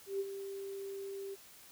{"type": "tone with ADSR envelope", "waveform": "sine", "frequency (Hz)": 393, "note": "G4", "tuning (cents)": 4, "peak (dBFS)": -31, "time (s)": [0.06, 1.36], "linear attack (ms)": 140, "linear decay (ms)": 36, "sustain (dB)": -9, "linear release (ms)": 28, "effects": ["white hiss -57 dBFS RMS until 1.71 s"]}